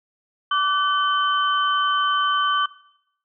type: tone cluster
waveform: sine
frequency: 1161 / 1509 / 3069 Hz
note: D6 / F#6 / G7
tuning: -20 / +34 / -37 cents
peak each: -19 / -26 / -26 dBFS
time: 0.51-2.66 s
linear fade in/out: 5 ms
effects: noise-tail reverb RT60 0.7 s tail -17 dB re dry